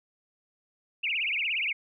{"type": "tone with vibrato", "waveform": "sine", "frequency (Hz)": 2489, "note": "D#7", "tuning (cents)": 0, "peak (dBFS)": -26, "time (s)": [1.03, 1.73], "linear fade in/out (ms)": 10, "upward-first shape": "triangle", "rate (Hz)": 17, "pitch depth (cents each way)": 290, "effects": []}